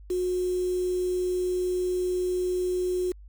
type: tone with quantisation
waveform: sine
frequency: 363.4 Hz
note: F#4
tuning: 31 cents flat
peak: -24 dBFS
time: 0.1-3.12 s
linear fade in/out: 5 ms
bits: 7
effects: added 50 Hz sine -44 dBFS peak until 3.28 s